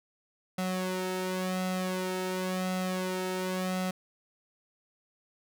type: tone with flanger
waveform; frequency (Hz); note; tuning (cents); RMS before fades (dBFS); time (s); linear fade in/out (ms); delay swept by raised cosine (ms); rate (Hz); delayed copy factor
sawtooth; 185; F#3; 0; -32; 0.58-3.91; 5; 1.5 to 2.26; 0.93; +0.75
effects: none